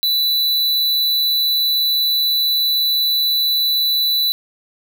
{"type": "tone", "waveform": "square", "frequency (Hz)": 3973, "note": "B7", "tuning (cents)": 10, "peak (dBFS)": -15, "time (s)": [0.03, 4.32], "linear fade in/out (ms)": 0, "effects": []}